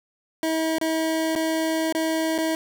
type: tone with dropouts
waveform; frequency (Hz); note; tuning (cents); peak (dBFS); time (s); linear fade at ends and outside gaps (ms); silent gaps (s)
25% pulse; 320.9; E4; -46; -18; 0.43-2.55; 1; 0.784-0.813 / 1.353-1.359 / 1.925-1.949 / 2.38-2.385
effects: 10-bit